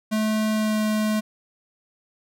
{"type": "tone with pitch glide", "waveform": "square", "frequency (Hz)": [216.3, 214.7], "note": ["A3", "A3"], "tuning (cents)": [-29, -42], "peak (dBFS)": -21, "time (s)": [0.11, 1.21], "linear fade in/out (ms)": 20, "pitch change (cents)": -13, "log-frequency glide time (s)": [0.52, 0.82], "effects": []}